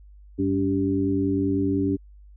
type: harmonic tone with a mistuned harmonic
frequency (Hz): 98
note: G2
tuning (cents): 0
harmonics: 1 / 2 / 3 / 4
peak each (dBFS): -29 / -30 / -22 / -28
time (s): 0.38-1.97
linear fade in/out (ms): 20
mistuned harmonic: 3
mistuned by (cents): -47
effects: added 50 Hz sine -45 dBFS peak until 2.36 s